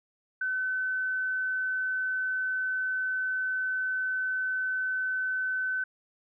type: tone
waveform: sine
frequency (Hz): 1518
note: F#6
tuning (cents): +44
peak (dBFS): -27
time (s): 0.41-5.84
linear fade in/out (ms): 5
effects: none